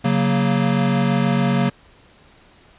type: chord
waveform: square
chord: F# major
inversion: second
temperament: equal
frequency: 138.59 / 185 / 233.1 Hz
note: C#3 / F#3 / A#3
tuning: 0 / 0 / 0 cents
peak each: -21 dBFS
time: 0.04-1.7 s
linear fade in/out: 10 ms
effects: pink hiss -51 dBFS RMS until 2.78 s + resampled to 8000 Hz